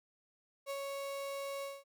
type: tone with ADSR envelope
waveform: 35% pulse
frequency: 554.4 Hz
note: C#5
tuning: in tune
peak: -35 dBFS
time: 0.66-1.84 s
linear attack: 42 ms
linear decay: 56 ms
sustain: -2 dB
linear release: 210 ms
effects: none